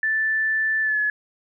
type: tone with pitch glide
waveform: sine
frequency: 1760 to 1704 Hz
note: A6 to G#6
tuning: 0 to +44 cents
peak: -19 dBFS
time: 0.03-1.1 s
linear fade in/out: 2 ms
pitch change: -56 cents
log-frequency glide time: 0.82-0.99 s
effects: none